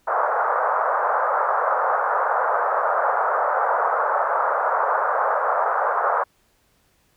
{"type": "band-pass noise", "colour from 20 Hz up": "white", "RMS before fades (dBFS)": -21, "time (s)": [0.07, 6.24], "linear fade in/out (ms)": 10, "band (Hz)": [500, 1400], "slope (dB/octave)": 48, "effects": ["pink hiss -63 dBFS RMS until 7.16 s"]}